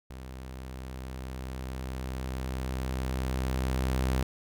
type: tone with level ramp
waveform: sawtooth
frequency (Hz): 64.6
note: C2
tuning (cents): -21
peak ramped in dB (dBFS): -37 to -21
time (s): 0.1-4.23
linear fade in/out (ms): 5
effects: none

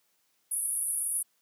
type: band-pass noise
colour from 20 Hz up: white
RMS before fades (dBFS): -31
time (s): 0.51-1.23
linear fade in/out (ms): 10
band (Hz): 9600 to 11000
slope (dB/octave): 96
effects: white hiss -72 dBFS RMS until 1.41 s + high-pass 150 Hz 12 dB/octave

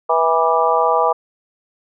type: harmonic tone with a mistuned harmonic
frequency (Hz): 163.1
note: E3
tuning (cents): -18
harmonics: 3 / 4 / 5 / 6 / 7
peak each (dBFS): -19 / -19 / -19 / -19 / -19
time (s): 0.09-1.13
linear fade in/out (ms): 10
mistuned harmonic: 7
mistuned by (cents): +51
effects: none

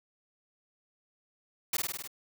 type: noise with echo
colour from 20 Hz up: white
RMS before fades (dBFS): -30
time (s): 1.73-1.77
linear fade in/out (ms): 5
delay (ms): 51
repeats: 6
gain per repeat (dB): -2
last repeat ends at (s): 2.076
effects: none

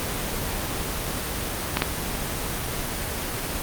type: clicks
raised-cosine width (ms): 0.3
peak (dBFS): -3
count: 2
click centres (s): 1.771 / 1.821
effects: pink hiss -28 dBFS RMS until 3.62 s + Opus 24 kbps

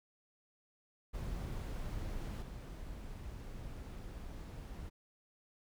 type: noise with level steps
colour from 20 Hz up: brown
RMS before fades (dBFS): -41 / -46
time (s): 1.13-4.9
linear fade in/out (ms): 20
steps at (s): 2.42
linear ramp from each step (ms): 2
effects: none

